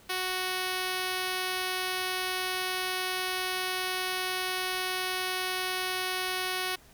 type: tone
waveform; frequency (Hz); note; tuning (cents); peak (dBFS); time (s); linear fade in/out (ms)
5% pulse; 370; F#4; 0; -18; 0.09-6.76; 10
effects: pink hiss -57 dBFS RMS until 6.93 s